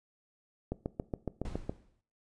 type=click train; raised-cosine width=2 ms; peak=-20 dBFS; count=8; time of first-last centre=0.72-1.695 s; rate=7.18 Hz
type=noise with exponential decay; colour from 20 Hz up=brown; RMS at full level=-36 dBFS; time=1.45-2.01 s; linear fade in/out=2 ms; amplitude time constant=120 ms
effects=noise-tail reverb RT60 0.5 s tail -19 dB re dry + resampled to 22050 Hz